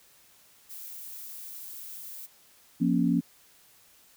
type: noise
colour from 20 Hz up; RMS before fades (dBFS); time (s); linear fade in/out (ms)
violet; -42; 0.69-2.27; 20
type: chord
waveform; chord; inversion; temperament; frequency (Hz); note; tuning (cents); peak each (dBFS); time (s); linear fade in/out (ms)
sine; Bb minor; second; equal with one note detuned; 174.61 / 236.5 / 277.2; F3 / Bb3 / Db4; 0 / +25 / 0; -26; 2.8-3.21; 20
effects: white hiss -59 dBFS RMS until 4.16 s